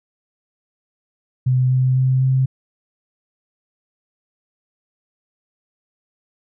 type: tone with pitch steps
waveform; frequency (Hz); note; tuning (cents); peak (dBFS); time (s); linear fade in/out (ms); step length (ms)
sine; 127.8 / 128.99 / 130.18 / 131.39; C3 / C3 / C3 / C3; -40 / -24 / -8 / +8; -13; 1.46-2.46; 10; 250
effects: none